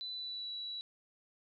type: tone with pitch glide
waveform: sine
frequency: 3993 to 3924 Hz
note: B7 to B7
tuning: +18 to -12 cents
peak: -39 dBFS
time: 0.01-0.81 s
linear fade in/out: 0 ms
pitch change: -30 cents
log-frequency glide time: 0.13-0.51 s
effects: none